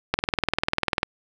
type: click train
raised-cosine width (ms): 0.3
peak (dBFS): -4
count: 19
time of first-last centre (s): 0.14-1.031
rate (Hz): 20.2
effects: none